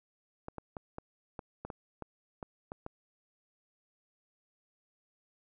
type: clicks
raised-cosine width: 1 ms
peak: -26 dBFS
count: 11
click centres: 0.484 / 0.583 / 0.768 / 0.984 / 1.392 / 1.65 / 1.702 / 2.023 / 2.428 / 2.719 / 2.864 s
effects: none